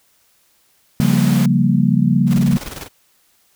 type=high-pass noise; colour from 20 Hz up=pink; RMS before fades=-28 dBFS; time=1-1.46 s; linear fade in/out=5 ms; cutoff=260 Hz; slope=48 dB/octave
type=chord; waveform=sine; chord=G half-diminished seventh; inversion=second; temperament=equal; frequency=138.59 / 174.61 / 196 / 233.1 Hz; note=Db3 / F3 / G3 / Bb3; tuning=0 / 0 / 0 / 0 cents; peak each=-17 dBFS; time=1-2.57 s; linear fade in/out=0 ms
type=noise with tremolo; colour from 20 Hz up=pink; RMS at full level=-29 dBFS; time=2.26-2.89 s; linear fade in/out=50 ms; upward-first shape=square; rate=20 Hz; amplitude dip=60%
effects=white hiss -58 dBFS RMS until 3.55 s